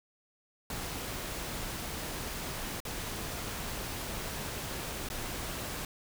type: noise with dropouts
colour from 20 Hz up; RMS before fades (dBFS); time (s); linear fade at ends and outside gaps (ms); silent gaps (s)
pink; -38; 0.7-5.85; 2; 2.803-2.851 / 5.088-5.1
effects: none